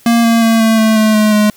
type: tone with pitch steps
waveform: square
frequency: 233.1 / 229.8 / 226.5 / 223.2 / 220 / 216.9 / 213.8 / 210.7 Hz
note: A#3 / A#3 / A#3 / A3 / A3 / A3 / A3 / G#3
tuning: 0 / -25 / -50 / +25 / 0 / -25 / -49 / +25 cents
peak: -8 dBFS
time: 0.06-1.5 s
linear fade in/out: 2 ms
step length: 180 ms
effects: white hiss -45 dBFS RMS until 1.56 s